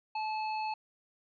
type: tone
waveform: square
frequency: 866 Hz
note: A5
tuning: 28 cents flat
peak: -33 dBFS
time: 0.15-0.74 s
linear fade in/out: 5 ms
effects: resampled to 11025 Hz